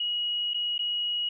sine tone with dropouts, 2902 Hz, F#7, 34 cents flat, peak -26 dBFS, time 0-1.29 s, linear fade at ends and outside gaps 5 ms, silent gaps 0.536-0.543 / 0.781-0.791 s, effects none

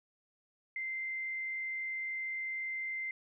sine tone with frequency modulation, 2083 Hz, C7, 8 cents flat, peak -35 dBFS, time 0.76-3.11 s, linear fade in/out 2 ms, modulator 47.2 Hz, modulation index 0.22, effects none

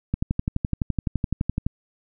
click train, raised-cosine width 5 ms, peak -10 dBFS, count 19, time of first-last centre 0.14-1.665 s, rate 11.8 Hz, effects none

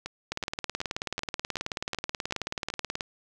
two click trains, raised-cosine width 0.2 ms, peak -17 / -13 dBFS, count 8 / 51, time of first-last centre 0.06-2.702 / 0.32-3.008 s, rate 2.65 / 18.6 Hz, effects none

